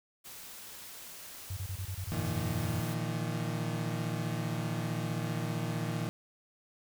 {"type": "noise", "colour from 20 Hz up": "white", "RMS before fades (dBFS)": -47, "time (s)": [0.24, 2.95], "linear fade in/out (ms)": 20}
{"type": "tone bursts", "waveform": "sine", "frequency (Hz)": 94.2, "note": "F#2", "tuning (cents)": 32, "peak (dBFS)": -34, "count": 14, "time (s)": [1.5, 2.803], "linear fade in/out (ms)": 5, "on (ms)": 68, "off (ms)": 27}
{"type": "chord", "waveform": "35% pulse", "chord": "Bb suspended fourth", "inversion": "none", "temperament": "equal with one note detuned", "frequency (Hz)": [116.54, 155.56, 170.92], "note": ["Bb2", "Eb3", "F3"], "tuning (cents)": [0, 0, -37], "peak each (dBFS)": [-34, -35, -36], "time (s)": [2.12, 6.09], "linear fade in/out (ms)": 0}
{"effects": []}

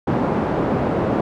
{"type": "band-pass noise", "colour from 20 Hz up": "pink", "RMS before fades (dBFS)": -20, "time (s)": [0.07, 1.21], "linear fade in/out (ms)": 5, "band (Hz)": [140, 790], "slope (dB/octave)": 12, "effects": []}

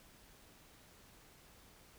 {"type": "silence", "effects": ["pink hiss -62 dBFS RMS until 1.98 s"]}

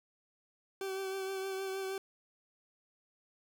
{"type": "tone with vibrato", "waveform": "40% pulse", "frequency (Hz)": 384.6, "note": "G4", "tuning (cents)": -33, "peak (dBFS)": -35, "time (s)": [0.81, 1.98], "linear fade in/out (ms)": 2, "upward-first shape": "triangle", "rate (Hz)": 6.4, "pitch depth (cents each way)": 26, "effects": []}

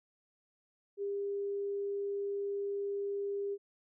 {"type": "tone", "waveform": "sine", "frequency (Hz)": 401.3, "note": "G4", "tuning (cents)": 41, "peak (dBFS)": -33, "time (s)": [0.97, 3.58], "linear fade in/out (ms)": 50, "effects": []}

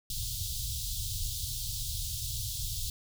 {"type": "band-stop noise", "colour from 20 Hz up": "pink", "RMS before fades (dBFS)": -35, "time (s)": [0.1, 2.9], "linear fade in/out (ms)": 2, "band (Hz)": [130, 3400], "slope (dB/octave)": 48, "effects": []}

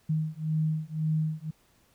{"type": "beating tone pair", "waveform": "sine", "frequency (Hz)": [155.56, 157.46], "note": ["D#3", "D#3"], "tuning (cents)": [0, 21], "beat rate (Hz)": 1.9, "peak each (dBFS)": -29, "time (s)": [0.09, 1.51], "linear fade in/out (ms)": 10, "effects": ["pink hiss -65 dBFS RMS until 1.94 s"]}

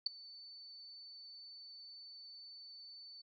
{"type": "tone with ADSR envelope", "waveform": "sine", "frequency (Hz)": 4511, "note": "C#8", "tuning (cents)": 29, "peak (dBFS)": -28, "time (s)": [0.06, 3.22], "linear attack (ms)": 4, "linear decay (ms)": 12, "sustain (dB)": -23, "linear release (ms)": 12, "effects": []}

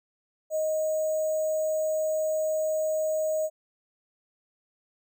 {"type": "tone with sample-and-hold", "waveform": "sine", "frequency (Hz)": 624, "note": "D#5", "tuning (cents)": 5, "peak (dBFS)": -24, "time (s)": [0.5, 3.5], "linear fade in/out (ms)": 50, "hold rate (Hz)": 7350, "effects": []}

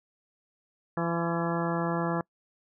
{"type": "harmonic tone with a mistuned harmonic", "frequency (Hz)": 168.9, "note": "E3", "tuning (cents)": 42, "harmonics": [1, 2, 3, 4, 5, 6, 7, 8, 10], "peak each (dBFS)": [-30, -33, -35, -36, -37, -38, -38, -39, -40], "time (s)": [0.97, 2.21], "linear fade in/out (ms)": 2, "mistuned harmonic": 7, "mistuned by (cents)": -31, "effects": ["noise-tail reverb RT60 0.1 s tail -26 dB re dry"]}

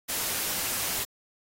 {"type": "noise", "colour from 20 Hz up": "white", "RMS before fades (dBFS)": -30, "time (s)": [0.08, 1.05], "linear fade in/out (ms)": 20, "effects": ["AAC 48 kbps"]}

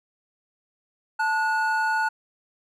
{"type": "tone pair together", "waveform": "triangle", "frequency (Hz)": [880, 1456.2], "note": ["A5", "F#6"], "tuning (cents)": [0, -28], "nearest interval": "major sixth", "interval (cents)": 872, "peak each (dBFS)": -22, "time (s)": [1.19, 2.09], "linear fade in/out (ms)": 10, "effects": []}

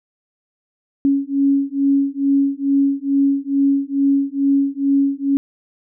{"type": "beating tone pair", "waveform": "sine", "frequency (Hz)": [276.2, 278.5], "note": ["C#4", "C#4"], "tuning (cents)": [-6, 8], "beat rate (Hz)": 2.3, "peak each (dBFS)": -17, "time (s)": [1.05, 5.37], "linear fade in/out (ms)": 0, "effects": []}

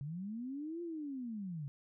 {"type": "linear two-way sweep", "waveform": "sine", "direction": "up then down", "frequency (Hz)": [134.1, 349.2, 134.1], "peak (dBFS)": -39, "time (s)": [0.01, 1.68], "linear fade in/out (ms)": 0, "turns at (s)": 0.82, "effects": []}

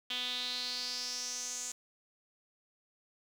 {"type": "tone with band-pass filter sweep", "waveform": "sawtooth", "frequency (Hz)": 248.5, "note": "B3", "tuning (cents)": 11, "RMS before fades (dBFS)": -38, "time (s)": [0.1, 1.72], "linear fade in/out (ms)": 5, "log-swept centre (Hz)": [3300, 7100], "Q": 5.8, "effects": ["9-bit"]}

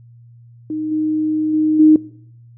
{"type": "tone with level steps", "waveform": "sine", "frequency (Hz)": 309.6, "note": "D#4", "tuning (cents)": -9, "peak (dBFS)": [-20, -16, -13, -6], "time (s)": [0.7, 1.96], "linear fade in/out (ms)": 2, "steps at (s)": [0.91, 1.53, 1.79], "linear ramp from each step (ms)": 10, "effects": ["noise-tail reverb RT60 0.7 s tail -21 dB re dry", "added 118 Hz sine -41 dBFS peak until 2.57 s"]}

